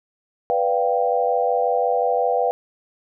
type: chord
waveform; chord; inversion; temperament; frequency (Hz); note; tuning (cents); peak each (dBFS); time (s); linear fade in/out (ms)
sine; G dominant seventh; first; equal; 493.9 / 587.3 / 698.5 / 784; B4 / D5 / F5 / G5; 0 / 0 / 0 / 0; -21 / -26 / -22 / -23; 0.5-2.51; 0
effects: none